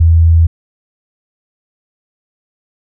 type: tone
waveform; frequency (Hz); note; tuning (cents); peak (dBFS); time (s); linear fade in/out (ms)
sine; 82.5; E2; +2; -4; 0-0.47; 10
effects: none